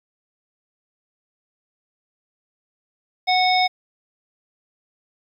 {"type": "harmonic tone", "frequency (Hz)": 737, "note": "F#5", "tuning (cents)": -7, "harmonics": [1, 3, 5, 7], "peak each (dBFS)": [-17, -22, -24, -25], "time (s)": [3.27, 3.68], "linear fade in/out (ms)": 20, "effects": ["9-bit"]}